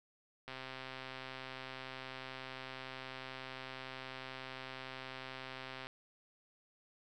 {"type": "click train", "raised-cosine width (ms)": 0.3, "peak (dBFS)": -29, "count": 707, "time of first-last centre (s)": [0.48, 5.869], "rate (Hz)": 131, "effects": []}